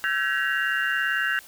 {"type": "tone cluster", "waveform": "sine", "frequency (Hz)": [1338, 1540, 1678, 1907, 2787], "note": ["E6", "G6", "G#6", "A#6", "F7"], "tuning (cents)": [25, -31, 17, 39, -4], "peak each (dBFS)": [-33, -25, -28, -30, -32], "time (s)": [0.04, 1.39], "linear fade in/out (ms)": 0, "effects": ["white hiss -48 dBFS RMS until 1.47 s"]}